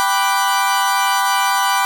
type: chord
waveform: 40% pulse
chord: G major seventh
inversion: none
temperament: equal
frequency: 784 / 987.8 / 1174.7 / 1480 Hz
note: G5 / B5 / D6 / F#6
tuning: 0 / 0 / 0 / 0 cents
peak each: -19 / -17 / -20 / -22 dBFS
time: 0-1.85 s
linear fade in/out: 0 ms
effects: 8-bit